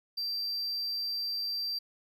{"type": "tone", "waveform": "triangle", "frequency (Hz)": 4699, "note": "D8", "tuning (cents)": 0, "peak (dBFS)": -30, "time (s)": [0.17, 1.79], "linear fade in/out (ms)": 10, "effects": []}